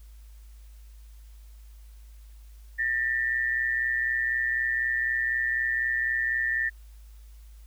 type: tone pair together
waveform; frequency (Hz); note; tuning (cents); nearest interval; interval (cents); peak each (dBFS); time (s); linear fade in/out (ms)
sine; 1791 / 1915; A6 / A#6; +30 / +46; minor second; 116; -25 / -30; 2.78-6.7; 20
effects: added 53 Hz sine -45 dBFS peak until 7.66 s + white hiss -63 dBFS RMS until 7.66 s